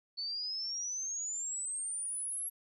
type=exponential sweep; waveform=sine; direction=up; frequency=4435 to 11350 Hz; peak=-35 dBFS; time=0.17-2.5 s; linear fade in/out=20 ms; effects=none